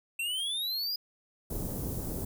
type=exponential sweep; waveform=square; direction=up; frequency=2678 to 4978 Hz; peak=-31 dBFS; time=0.19-0.96 s; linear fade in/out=5 ms
type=band-stop noise; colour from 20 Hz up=pink; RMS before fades=-35 dBFS; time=1.5-2.25 s; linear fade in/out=5 ms; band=430 to 13000 Hz; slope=12 dB/octave
effects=none